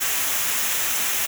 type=noise with comb filter; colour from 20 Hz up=white; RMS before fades=-23 dBFS; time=0-1.27 s; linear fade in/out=20 ms; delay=0.22 ms; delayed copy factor=-0.5; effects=none